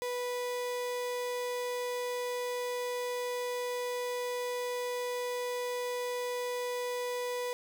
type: tone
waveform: 35% pulse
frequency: 492.1 Hz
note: B4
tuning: 6 cents flat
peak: -31 dBFS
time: 0.02-7.53 s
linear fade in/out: 0 ms
effects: none